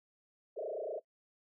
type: tone with frequency modulation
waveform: sine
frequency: 533 Hz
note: C5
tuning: 32 cents sharp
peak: -36 dBFS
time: 0.56-1 s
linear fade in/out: 20 ms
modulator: 28.4 Hz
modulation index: 4.3
effects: noise-tail reverb RT60 0.1 s tail -20 dB re dry